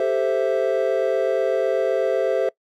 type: chord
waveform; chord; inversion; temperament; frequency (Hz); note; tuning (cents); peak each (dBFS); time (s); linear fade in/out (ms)
triangle; A minor seventh; third; equal; 392 / 440 / 523.3 / 659.3; G4 / A4 / C5 / E5; 0 / 0 / 0 / 0; -23 / -23 / -20 / -22; 0-2.49; 2
effects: noise-tail reverb RT60 0.1 s tail -22 dB re dry